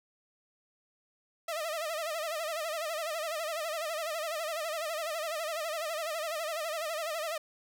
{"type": "tone with vibrato", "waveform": "sawtooth", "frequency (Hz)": 638, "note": "D#5", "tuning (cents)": 43, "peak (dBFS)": -29, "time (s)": [1.48, 7.38], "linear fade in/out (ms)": 5, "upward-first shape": "sine", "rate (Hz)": 12, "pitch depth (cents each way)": 110, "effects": []}